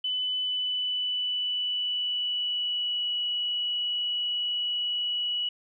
sine tone with pitch glide, 3004 to 2934 Hz, F#7 to F#7, +26 to -15 cents, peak -26 dBFS, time 0.04-5.49 s, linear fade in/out 5 ms, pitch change -41 cents, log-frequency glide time 0.23-3.13 s, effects none

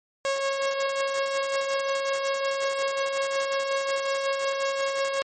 sawtooth tone with tremolo, 547 Hz, C#5, 23 cents flat, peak -19 dBFS, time 0.25-5.22 s, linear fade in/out 0 ms, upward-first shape sine, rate 5.5 Hz, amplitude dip 35%, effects MP3 32 kbps

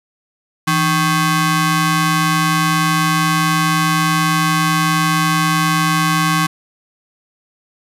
sawtooth ring-modulated tone, 469.3 Hz, A#4, 12 cents sharp, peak -6 dBFS, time 0.67-6.47 s, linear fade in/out 10 ms, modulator 634 Hz, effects resampled to 32000 Hz + 8-bit

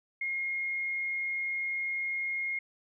sine tone, 2144 Hz, C7, 42 cents sharp, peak -30 dBFS, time 0.21-2.59 s, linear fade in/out 5 ms, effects none

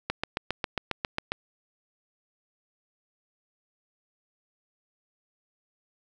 click train, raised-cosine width 0.3 ms, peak -11 dBFS, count 10, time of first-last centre 0.1-1.32 s, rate 7.38 Hz, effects none

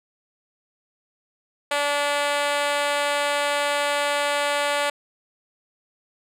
5% pulse tone with high-pass filter, 288.9 Hz, D4, 28 cents flat, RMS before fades -23 dBFS, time 1.71-4.9 s, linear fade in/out 5 ms, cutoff 600 Hz, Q 2.3, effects low-pass 11000 Hz 12 dB/octave

